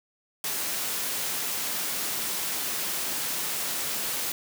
white high-pass noise, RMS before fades -30 dBFS, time 0.44-4.32 s, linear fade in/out 2 ms, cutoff 140 Hz, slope 12 dB/octave, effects none

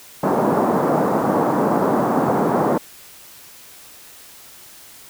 pink band-pass noise, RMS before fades -18 dBFS, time 0.23-2.78 s, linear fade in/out 5 ms, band 180 to 1100 Hz, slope 24 dB/octave, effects white hiss -43 dBFS RMS until 5.09 s

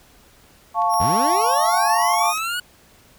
sine chord, F augmented, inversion none, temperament equal, 698.5 / 880 / 1108.7 Hz, F5 / A5 / C#6, 0 / 0 / 0 cents, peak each -21 / -20 / -21 dBFS, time 0.74-2.34 s, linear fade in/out 50 ms
click train, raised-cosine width 0.2 ms, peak -24 dBFS, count 14, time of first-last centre 0.82-2.377 s, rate 8.35 Hz
20% pulse tone, 5588 Hz, F8, in tune, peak -22 dBFS, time 0.89-2.4 s, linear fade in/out 50 ms
25% pulse linear sweep, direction up, 66.8 to 1480 Hz, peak -19 dBFS, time 1-2.6 s, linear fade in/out 5 ms
effects pink hiss -52 dBFS RMS until 3.18 s

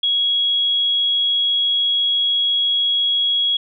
sine tone, 3322 Hz, G#7, in tune, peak -15 dBFS, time 0.03-3.57 s, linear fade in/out 5 ms, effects none

